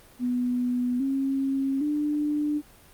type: tone with pitch steps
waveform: sine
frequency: 246.9 / 270.8 / 297 Hz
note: B3 / C#4 / D4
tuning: 0 / -40 / +20 cents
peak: -23 dBFS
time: 0.19-2.62 s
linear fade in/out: 50 ms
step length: 810 ms
effects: pink hiss -53 dBFS RMS until 2.93 s + Opus 32 kbps